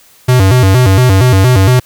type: tone with vibrato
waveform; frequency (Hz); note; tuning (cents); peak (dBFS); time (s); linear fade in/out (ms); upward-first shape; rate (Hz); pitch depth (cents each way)
square; 110; A2; 0; -5; 0.28-1.8; 10; square; 4.3; 240
effects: white hiss -44 dBFS RMS until 1.85 s